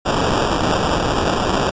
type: noise with sample-and-hold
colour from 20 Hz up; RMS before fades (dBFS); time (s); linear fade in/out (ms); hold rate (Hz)
white; -18; 0.05-1.71; 20; 2100
effects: resampled to 16000 Hz